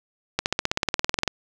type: accelerating click train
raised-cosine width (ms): 0.2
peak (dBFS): -4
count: 17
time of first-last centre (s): 0.39-1.277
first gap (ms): 69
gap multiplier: 0.97
effects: none